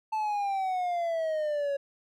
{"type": "exponential sweep", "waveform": "triangle", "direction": "down", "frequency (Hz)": [880, 554.4], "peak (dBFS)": -25, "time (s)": [0.12, 1.77], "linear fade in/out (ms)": 10, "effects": []}